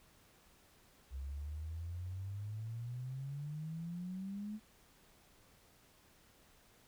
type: exponential sweep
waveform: sine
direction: up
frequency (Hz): 65.2 to 217.3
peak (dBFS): -40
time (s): 1.1-4.6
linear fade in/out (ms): 50
effects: pink hiss -66 dBFS RMS until 6.87 s